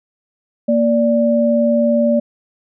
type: tone pair together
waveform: sine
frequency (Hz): 233.1 / 584.5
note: A#3 / D5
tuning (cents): 0 / -8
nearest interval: octave + major third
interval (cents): 1592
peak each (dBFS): -14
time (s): 0.68-2.2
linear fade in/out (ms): 10
effects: none